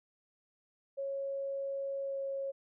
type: tone with pitch glide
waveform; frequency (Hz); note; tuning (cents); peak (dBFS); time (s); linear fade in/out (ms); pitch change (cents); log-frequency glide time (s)
sine; 550 to 546.8; C#5 to C#5; -14 to -24; -34; 0.97-2.52; 20; -10; 2.03-2.17
effects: none